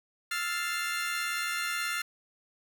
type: chord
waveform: 30% pulse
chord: F major seventh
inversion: third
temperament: equal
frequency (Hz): 1318.5 / 1396.9 / 1760 / 2093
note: E6 / F6 / A6 / C7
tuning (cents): 0 / 0 / 0 / 0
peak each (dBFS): -36 / -31 / -35 / -33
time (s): 0.31-2.02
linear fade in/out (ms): 5
effects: none